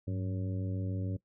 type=harmonic tone with a mistuned harmonic; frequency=93.3 Hz; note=F#2; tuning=15 cents sharp; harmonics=1 / 2 / 3 / 4 / 5 / 6; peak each=-33 / -40 / -41 / -49 / -49 / -49 dBFS; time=0.07-1.17 s; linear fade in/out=10 ms; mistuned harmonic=1; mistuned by=+110 cents; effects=noise-tail reverb RT60 0.1 s tail -19 dB re dry